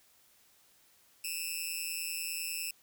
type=tone with amplitude modulation; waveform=10% pulse; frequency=2637 Hz; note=E7; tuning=in tune; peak=-22 dBFS; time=1.24-2.71 s; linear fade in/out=5 ms; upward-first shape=sine; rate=170 Hz; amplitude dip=100%; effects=white hiss -65 dBFS RMS until 2.82 s